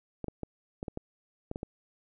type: clicks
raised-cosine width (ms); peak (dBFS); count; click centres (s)
2; -22; 9; 0.243 / 0.283 / 0.433 / 0.829 / 0.882 / 0.974 / 1.514 / 1.559 / 1.631
effects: none